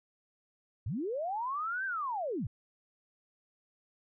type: linear two-way sweep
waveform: sine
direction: up then down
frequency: 77.78 to 1600 to 77.78 Hz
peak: -32 dBFS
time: 0.86-2.47 s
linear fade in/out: 5 ms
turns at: 1.85 s
effects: none